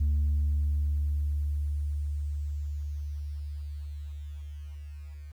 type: tone with level ramp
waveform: sine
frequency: 73.3 Hz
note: D2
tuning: 3 cents flat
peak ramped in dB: -20 to -40 dBFS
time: 0-5.32 s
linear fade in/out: 10 ms
effects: tanh soft clip ceiling -21 dBFS + 10-bit